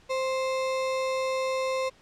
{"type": "tone with sample-and-hold", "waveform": "sine", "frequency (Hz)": 523, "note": "C5", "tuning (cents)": -1, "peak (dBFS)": -25, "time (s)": [0.09, 1.9], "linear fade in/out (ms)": 20, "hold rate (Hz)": 1575, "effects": ["pink hiss -58 dBFS RMS until 2.01 s", "low-pass 6000 Hz 12 dB/octave"]}